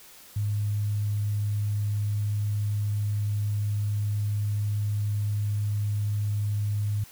sine tone with sample-and-hold, 103.83 Hz, G#2, in tune, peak -24 dBFS, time 0.36-7.04 s, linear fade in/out 5 ms, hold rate 11025 Hz, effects white hiss -50 dBFS RMS until 7.11 s

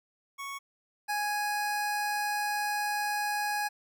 25% pulse tone pair in turn, 1108.7 / 830.6 Hz, C#6 / G#5, 0 / 0 cents, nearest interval perfect fourth, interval 500 cents, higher first, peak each -33 / -25 dBFS, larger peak second, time 0.38-0.59 / 1.08-3.69 s, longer second, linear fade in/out 20 ms, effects none

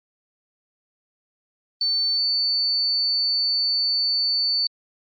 sine tone, 4500 Hz, C#8, 25 cents sharp, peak -19 dBFS, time 1.81-4.67 s, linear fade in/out 2 ms, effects Opus 32 kbps

